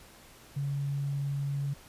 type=tone; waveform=sine; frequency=140.7 Hz; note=C#3; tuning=26 cents sharp; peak=-29 dBFS; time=0.56-1.74 s; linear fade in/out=10 ms; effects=pink hiss -54 dBFS RMS until 1.88 s + resampled to 32000 Hz